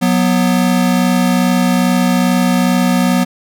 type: tone pair together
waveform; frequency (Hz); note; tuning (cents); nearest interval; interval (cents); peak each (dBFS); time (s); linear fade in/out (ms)
square; 182.89 / 245.3; F#3 / B3; -20 / -12; perfect fourth; 508; -14; 0.01-3.25; 20
effects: none